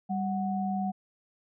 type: tone pair together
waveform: sine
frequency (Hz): 196 / 740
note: G3 / F#5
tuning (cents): 0 / 0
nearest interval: octave + major seventh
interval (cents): 2300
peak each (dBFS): -29 / -32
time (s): 0.09-0.92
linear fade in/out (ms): 20
effects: none